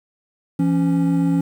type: tone pair together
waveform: triangle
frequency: 169.38 / 277.2 Hz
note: E3 / C#4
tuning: +47 / 0 cents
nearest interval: major sixth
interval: 853 cents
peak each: -16 dBFS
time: 0.59-1.41 s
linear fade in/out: 5 ms
effects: 8-bit